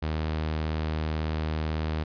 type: tone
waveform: sawtooth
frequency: 78.1 Hz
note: D#2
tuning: 7 cents sharp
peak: -23 dBFS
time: 0.02-2.04 s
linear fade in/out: 10 ms
effects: resampled to 11025 Hz